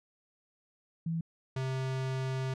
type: tone pair in turn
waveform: sine / square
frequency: 164.81 / 131.53 Hz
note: E3 / C3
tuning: 0 / +9 cents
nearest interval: major third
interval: 391 cents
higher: first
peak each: -30 / -32 dBFS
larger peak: first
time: 1.06-1.21 / 1.56-2.54 s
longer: second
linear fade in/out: 5 ms
effects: low-pass 6000 Hz 12 dB/octave